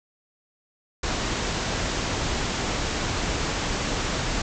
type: low-pass noise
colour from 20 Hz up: pink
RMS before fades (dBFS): -27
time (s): 1.03-4.42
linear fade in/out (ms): 5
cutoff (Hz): 7600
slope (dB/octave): 96
effects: none